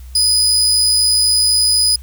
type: tone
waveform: 30% pulse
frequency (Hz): 4978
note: D#8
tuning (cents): 0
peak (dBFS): -8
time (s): 0.15-1.96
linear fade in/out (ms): 5
effects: added 63 Hz sine -31 dBFS peak until 2.02 s + white hiss -49 dBFS RMS until 2.02 s